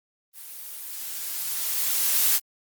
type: noise with level ramp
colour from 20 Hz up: blue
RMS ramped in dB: -42 to -19 dBFS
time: 0.33-2.4 s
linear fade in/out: 50 ms
effects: Opus 32 kbps